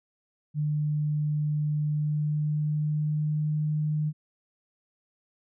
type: tone with pitch glide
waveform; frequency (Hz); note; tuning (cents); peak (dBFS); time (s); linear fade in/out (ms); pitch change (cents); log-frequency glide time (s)
sine; 150 to 152.18; D3 to D#3; +37 to -38; -24; 0.54-4.13; 50; +25; 1.94-3.57
effects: none